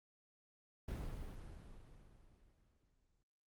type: noise with exponential decay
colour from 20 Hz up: brown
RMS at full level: -41 dBFS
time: 0.88-3.23 s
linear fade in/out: 5 ms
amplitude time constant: 510 ms
effects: Opus 32 kbps